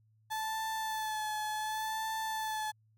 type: tone with vibrato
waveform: 35% pulse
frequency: 869 Hz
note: A5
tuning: 22 cents flat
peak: -32 dBFS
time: 0.3-2.72 s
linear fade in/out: 20 ms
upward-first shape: sine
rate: 0.68 Hz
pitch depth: 28 cents each way
effects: added 109 Hz sine -65 dBFS peak until 2.97 s